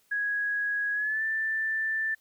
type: tone with pitch glide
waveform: sine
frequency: 1661.2 to 1770.2 Hz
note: G#6 to A6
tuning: 0 to +10 cents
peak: -26 dBFS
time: 0.11-2.15 s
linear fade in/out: 10 ms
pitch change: +110 cents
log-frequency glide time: 0.93-1.23 s
effects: white hiss -67 dBFS RMS until 2.2 s